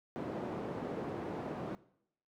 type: band-pass noise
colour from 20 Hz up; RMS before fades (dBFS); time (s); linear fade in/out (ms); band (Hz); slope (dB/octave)
white; -40; 0.16-1.75; 0; 140 to 490; 12
effects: noise-tail reverb RT60 0.7 s tail -19 dB re dry

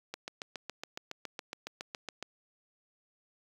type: click train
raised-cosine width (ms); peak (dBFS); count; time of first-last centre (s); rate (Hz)
0.2; -21; 16; 0.14-2.226; 7.19
effects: high-pass 150 Hz 12 dB/octave + 8-bit

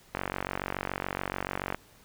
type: click train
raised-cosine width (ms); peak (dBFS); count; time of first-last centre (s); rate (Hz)
0.5; -15; 76; 0.15-1.746; 47
effects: pink hiss -58 dBFS RMS until 2.04 s

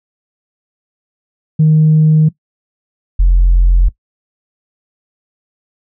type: tone pair in turn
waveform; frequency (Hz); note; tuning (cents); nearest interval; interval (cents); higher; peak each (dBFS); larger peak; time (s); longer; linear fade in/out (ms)
sine; 155.56 / 43.84; D#3 / F1; 0 / +7; octave + minor seventh; 2193; first; -4; neither; 1.59-2.29 / 3.19-3.89; neither; 10
effects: noise-tail reverb RT60 0.1 s tail -19 dB re dry + tanh soft clip ceiling -2 dBFS

